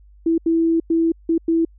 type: tone bursts at uneven times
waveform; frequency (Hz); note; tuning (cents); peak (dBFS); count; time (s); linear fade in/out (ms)
sine; 329.6; E4; 0; -14; 5; 0.26-0.38 / 0.46-0.8 / 0.9-1.12 / 1.29-1.38 / 1.48-1.65; 5
effects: added 50 Hz sine -45 dBFS peak until 1.78 s